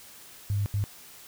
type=tone bursts at uneven times; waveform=sine; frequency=101.5 Hz; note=G#2; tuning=39 cents flat; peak=-24 dBFS; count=2; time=0.5-0.66 / 0.74-0.84 s; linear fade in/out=0 ms; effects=white hiss -49 dBFS RMS until 1.27 s